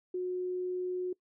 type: tone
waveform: sine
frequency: 363.9 Hz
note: F#4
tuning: 29 cents flat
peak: -31 dBFS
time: 0.14-1.13 s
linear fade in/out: 5 ms
effects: noise-tail reverb RT60 0.1 s tail -22 dB re dry